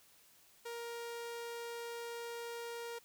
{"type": "tone", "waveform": "sawtooth", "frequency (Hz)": 469.2, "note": "A#4", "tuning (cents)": 11, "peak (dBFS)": -38, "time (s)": [0.65, 2.99], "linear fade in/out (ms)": 10, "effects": ["white hiss -65 dBFS RMS until 3.04 s"]}